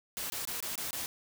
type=noise bursts; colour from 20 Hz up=white; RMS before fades=-37 dBFS; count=6; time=0.17-1.06 s; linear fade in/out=0 ms; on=130 ms; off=22 ms; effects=none